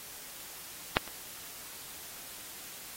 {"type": "clicks", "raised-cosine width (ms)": 0.3, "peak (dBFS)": [-6, -27], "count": 2, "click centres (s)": [0.969, 1.077], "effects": ["white hiss -46 dBFS RMS until 2.96 s", "AAC 48 kbps"]}